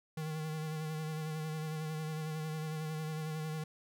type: tone with vibrato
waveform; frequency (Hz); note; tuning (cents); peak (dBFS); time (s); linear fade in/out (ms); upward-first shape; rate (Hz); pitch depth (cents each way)
square; 156.2; D#3; +7; -37; 0.17-3.64; 5; sine; 11; 30
effects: none